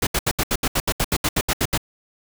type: noise bursts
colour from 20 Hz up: pink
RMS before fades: -20 dBFS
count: 15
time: 0.02-1.777 s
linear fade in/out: 5 ms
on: 49 ms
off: 73 ms
effects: none